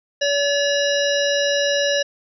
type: harmonic tone with a mistuned harmonic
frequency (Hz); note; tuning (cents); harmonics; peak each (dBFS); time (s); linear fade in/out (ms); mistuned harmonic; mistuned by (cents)
571; D5; -49; 1 / 3 / 5 / 7 / 9 / 10; -19 / -24 / -26 / -27 / -29 / -29; 0.21-2.03; 10; 7; -28
effects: none